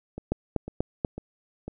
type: two click trains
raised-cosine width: 2 ms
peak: -22 / -11 dBFS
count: 4 / 4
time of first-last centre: 0.18-1.68 / 0.32-1.048 s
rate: 2 / 4.12 Hz
effects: none